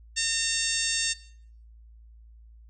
harmonic tone, 910 Hz, A#5, 42 cents flat, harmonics 2 / 3 / 4 / 5 / 6 / 7 / 8 / 9, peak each -33 / -33 / -33 / -33 / -33 / -33 / -33 / -33 dBFS, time 0.16-1.14 s, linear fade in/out 20 ms, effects noise-tail reverb RT60 0.6 s tail -18 dB re dry + added 56 Hz sine -48 dBFS peak until 2.69 s

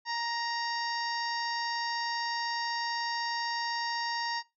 harmonic tone with a mistuned harmonic, 936 Hz, A#5, 7 cents sharp, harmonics 1 / 2 / 3 / 4 / 5 / 6 / 7, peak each -33 / -37 / -47 / -47 / -40 / -41 / -51 dBFS, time 0.05-4.43 s, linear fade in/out 50 ms, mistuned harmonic 6, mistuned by -47 cents, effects noise-tail reverb RT60 0.2 s tail -18 dB re dry

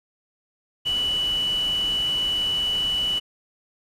sine tone in noise, 2960 Hz, F#7, in tune, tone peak -21 dBFS, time 0.85-3.2 s, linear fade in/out 20 ms, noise pink, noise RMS -37 dBFS, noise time 0.85-3.2 s, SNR +13 dB, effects low-pass 12000 Hz 12 dB/octave

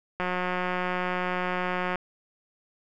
click train, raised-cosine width 0.5 ms, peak -14 dBFS, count 319, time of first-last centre 0.2-1.957 s, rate 181 Hz, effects none

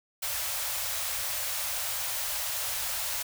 white band-stop noise, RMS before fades -32 dBFS, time 0.22-3.23 s, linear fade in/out 10 ms, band 120 to 510 Hz, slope 96 dB/octave, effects none

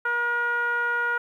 10% pulse tone with low-pass filter, 477.5 Hz, A#4, 42 cents sharp, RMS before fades -25 dBFS, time 0.05-1.18 s, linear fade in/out 5 ms, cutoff 1400 Hz, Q 5, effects 10-bit

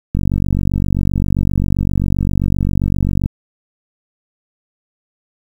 click train, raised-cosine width 5 ms, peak -4 dBFS, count 149, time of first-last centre 0.15-3.259 s, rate 47.6 Hz, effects 7-bit

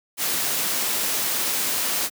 white noise, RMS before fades -24 dBFS, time 0.17-2.1 s, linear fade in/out 50 ms, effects high-pass 150 Hz 12 dB/octave

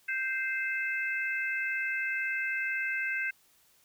harmonic tone, 522 Hz, C5, 4 cents flat, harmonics 3 / 4 / 5, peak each -32 / -34 / -36 dBFS, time 0.08-3.31 s, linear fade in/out 10 ms, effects white hiss -65 dBFS RMS until 3.84 s

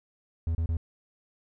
triangle tone bursts, 82.3 Hz, E2, 2 cents flat, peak -23 dBFS, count 3, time 0.47-0.769 s, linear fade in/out 0 ms, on 79 ms, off 31 ms, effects none

